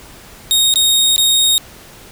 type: tone with dropouts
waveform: sawtooth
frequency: 3729 Hz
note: A#7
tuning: in tune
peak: -7 dBFS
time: 0.51-1.58 s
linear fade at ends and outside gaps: 0 ms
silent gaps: 0.739-0.758 / 1.162-1.18 s
effects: pink hiss -39 dBFS RMS until 2.11 s